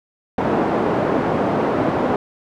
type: band-pass noise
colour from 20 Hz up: pink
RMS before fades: -19 dBFS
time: 0.38-2.16 s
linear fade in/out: 2 ms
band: 230 to 860 Hz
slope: 12 dB/octave
effects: none